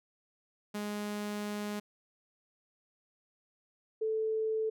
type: tone pair in turn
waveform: sawtooth / sine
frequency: 207.7 / 439.2 Hz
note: G#3 / A4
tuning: 0 / -3 cents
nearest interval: octave + minor second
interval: 1297 cents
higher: second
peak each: -31 / -29 dBFS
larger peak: second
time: 0.74-1.8 / 4.01-4.7 s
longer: first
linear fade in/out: 10 ms
effects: none